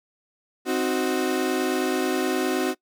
35% pulse chord, C diminished, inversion none, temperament equal, 261.6 / 311.1 / 370 Hz, C4 / Eb4 / Gb4, 0 / 0 / 0 cents, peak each -25 / -27 / -23 dBFS, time 0.65-2.75 s, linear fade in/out 50 ms, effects noise-tail reverb RT60 0.1 s tail -22 dB re dry

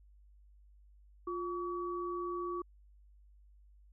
sine tone pair together, 352.1 / 1136.7 Hz, F4 / C#6, +14 / +43 cents, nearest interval octave + minor sixth, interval 2029 cents, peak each -37 / -39 dBFS, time 1.27-2.62 s, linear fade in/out 5 ms, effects added 50 Hz sine -58 dBFS peak until 3.92 s

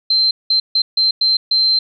sine tone bursts at uneven times, 4119 Hz, C8, 28 cents flat, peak -11 dBFS, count 6, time 0.1-0.31 / 0.5-0.6 / 0.75-0.82 / 0.97-1.11 / 1.21-1.37 / 1.51-1.79 s, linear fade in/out 5 ms, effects none

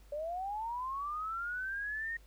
sine linear sweep, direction up, 570 to 1864.7 Hz, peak -35 dBFS, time 0.12-2.17 s, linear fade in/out 5 ms, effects added 50 Hz sine -55 dBFS peak until 2.26 s + pink hiss -66 dBFS RMS until 2.26 s

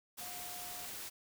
sine tone in noise, 716 Hz, F5, 43 cents sharp, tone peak -51 dBFS, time 0.2-0.87 s, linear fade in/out 20 ms, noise white, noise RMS -45 dBFS, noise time 0.17-1.1 s, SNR -9 dB, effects none

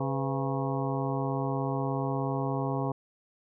harmonic tone with a mistuned harmonic, 136.5 Hz, C#3, 26 cents flat, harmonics 1 / 2 / 3 / 4 / 5 / 6 / 7 / 8, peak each -31 / -34 / -36 / -37 / -38 / -39 / -39 / -40 dBFS, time 0-2.92 s, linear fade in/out 5 ms, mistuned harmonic 4, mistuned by -130 cents, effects none

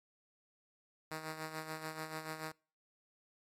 5% pulse tone with tremolo, 157.5 Hz, D#3, 21 cents sharp, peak -28 dBFS, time 1.11-2.52 s, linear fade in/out 2 ms, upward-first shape sine, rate 6.9 Hz, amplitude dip 60%, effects noise-tail reverb RT60 0.4 s tail -26 dB re dry + AAC 64 kbps

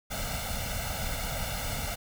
pink noise with comb filter, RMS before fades -33 dBFS, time 0.1-1.96 s, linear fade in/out 20 ms, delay 1.4 ms, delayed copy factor +0.95, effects none

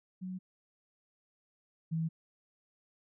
sine tone pair in turn, 184.9 / 162.3 Hz, F#3 / E3, -1 / -27 cents, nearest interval major second, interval 226 cents, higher first, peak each -37 / -30 dBFS, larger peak second, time 0.21-0.39 / 1.91-2.09 s, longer neither, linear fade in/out 20 ms, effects none

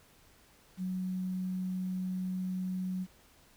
sine tone with quantisation, 185 Hz, F#3, in tune, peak -32 dBFS, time 0.77-3.07 s, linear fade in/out 50 ms, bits 10, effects pink hiss -62 dBFS RMS until 3.56 s

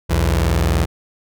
sawtooth tone pair together, 62.51 / 83.3 Hz, B1 / E2, +22 / +19 cents, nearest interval perfect fourth, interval 497 cents, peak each -13 dBFS, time 0.09-0.86 s, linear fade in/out 20 ms, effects none

